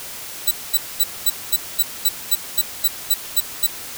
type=tone bursts; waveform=5% pulse; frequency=3951 Hz; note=B7; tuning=in tune; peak=-5 dBFS; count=13; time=0.47-3.669 s; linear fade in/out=10 ms; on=43 ms; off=220 ms; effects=white hiss -33 dBFS RMS until 3.97 s